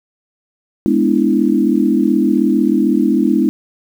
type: chord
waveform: sine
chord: E dominant seventh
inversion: first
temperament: equal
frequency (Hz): 207.7 / 246.9 / 293.7 / 329.6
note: G#3 / B3 / D4 / E4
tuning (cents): 0 / 0 / 0 / 0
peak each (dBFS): -16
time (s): 0.86-3.49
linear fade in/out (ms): 0
effects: 7-bit